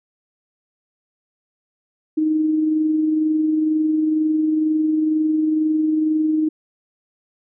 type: tone with amplitude modulation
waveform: sine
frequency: 311.1 Hz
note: D#4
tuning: in tune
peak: -14 dBFS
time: 2.17-6.49 s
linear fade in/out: 10 ms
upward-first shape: sine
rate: 22.1 Hz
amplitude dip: 30%
effects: none